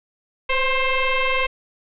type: tone with frequency modulation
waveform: sine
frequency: 1063 Hz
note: C6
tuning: 27 cents sharp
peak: -17 dBFS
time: 0.49-1.47 s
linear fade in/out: 10 ms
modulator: 526 Hz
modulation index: 3.5
effects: none